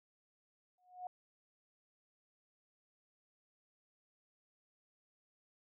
sine tone with exponential growth, 727 Hz, F#5, 31 cents flat, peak -38 dBFS, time 0.78-1.07 s, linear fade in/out 2 ms, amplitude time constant 62 ms, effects none

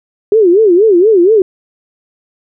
sine tone with vibrato, 392 Hz, G4, in tune, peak -4 dBFS, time 0.32-1.42 s, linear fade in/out 2 ms, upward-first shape sine, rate 4.2 Hz, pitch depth 240 cents each way, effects none

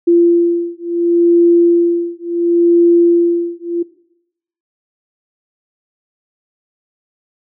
sine beating tone pair, 342.7 / 343.41 Hz, F4 / F4, -33 / -29 cents, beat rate 0.71 Hz, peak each -12 dBFS, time 0.07-3.83 s, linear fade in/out 10 ms, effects noise-tail reverb RT60 0.8 s tail -19 dB re dry

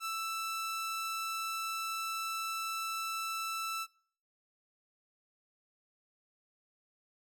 sawtooth tone, 1324 Hz, E6, 7 cents sharp, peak -31 dBFS, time 0-3.87 s, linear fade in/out 50 ms, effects noise-tail reverb RT60 0.6 s tail -26 dB re dry + AAC 64 kbps

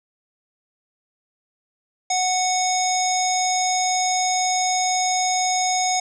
square tone with low-pass filter, 738 Hz, F#5, 5 cents flat, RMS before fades -21 dBFS, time 2.1-6 s, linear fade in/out 5 ms, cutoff 6400 Hz, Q 8.4, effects none

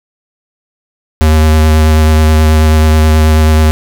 square tone with vibrato, 78 Hz, D#2, 5 cents sharp, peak -5 dBFS, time 1.21-3.71 s, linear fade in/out 0 ms, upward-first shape triangle, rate 9.3 Hz, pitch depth 19 cents each way, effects none

